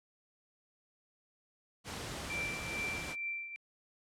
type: noise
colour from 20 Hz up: pink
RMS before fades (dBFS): -41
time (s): 1.84-3.16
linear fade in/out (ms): 50
type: tone with tremolo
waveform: sine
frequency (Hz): 2349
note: D7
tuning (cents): 0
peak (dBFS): -34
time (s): 2.3-3.56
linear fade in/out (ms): 0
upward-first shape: triangle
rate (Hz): 2.3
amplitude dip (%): 70
effects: high-pass 60 Hz 12 dB/octave + low-pass 9000 Hz 12 dB/octave